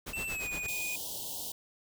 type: noise with tremolo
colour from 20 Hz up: pink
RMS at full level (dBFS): -39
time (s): 0.06-0.67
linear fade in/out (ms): 10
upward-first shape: sine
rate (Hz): 8.6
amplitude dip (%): 85
type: tone with pitch glide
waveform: square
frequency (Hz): 2677 to 2469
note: E7 to D#7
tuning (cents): +26 to -14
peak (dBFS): -35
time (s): 0.13-0.96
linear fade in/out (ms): 5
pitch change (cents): -140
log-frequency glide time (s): 0.27-0.47
type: band-stop noise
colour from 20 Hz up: white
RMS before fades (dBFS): -39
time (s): 0.68-1.52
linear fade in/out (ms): 5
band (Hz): 970 to 2900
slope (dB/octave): 96
effects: none